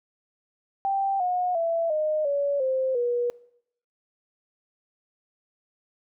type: tone with pitch steps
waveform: sine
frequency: 784 / 723.1 / 666.9 / 615.1 / 567.3 / 523.3 / 482.6 Hz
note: G5 / F#5 / E5 / D#5 / C#5 / C5 / B4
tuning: 0 / -40 / +20 / -20 / +40 / 0 / -40 cents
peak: -22 dBFS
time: 0.85-3.3 s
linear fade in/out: 0 ms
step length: 350 ms
effects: noise-tail reverb RT60 0.7 s tail -23 dB re dry